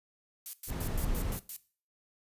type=noise bursts; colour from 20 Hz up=violet; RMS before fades=-38 dBFS; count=7; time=0.46-1.564 s; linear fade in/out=0 ms; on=72 ms; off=100 ms
type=noise; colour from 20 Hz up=brown; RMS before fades=-33 dBFS; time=0.67-1.4 s; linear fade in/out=50 ms
effects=noise-tail reverb RT60 0.4 s tail -17 dB re dry + resampled to 32000 Hz